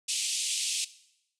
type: band-pass noise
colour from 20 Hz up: white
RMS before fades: -31 dBFS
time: 0.08-0.85 s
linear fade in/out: 10 ms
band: 2500 to 9300 Hz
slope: 48 dB/octave
effects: noise-tail reverb RT60 0.8 s tail -17 dB re dry